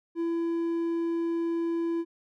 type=tone; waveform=triangle; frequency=335.2 Hz; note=E4; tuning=29 cents sharp; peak=-24 dBFS; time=0.15-2.05 s; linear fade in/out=50 ms; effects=none